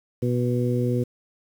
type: harmonic tone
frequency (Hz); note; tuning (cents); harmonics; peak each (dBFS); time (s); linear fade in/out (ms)
122.6; B2; -12; 1 / 2 / 3 / 4; -23 / -26 / -28 / -29; 0.22-1.04; 10
effects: 8-bit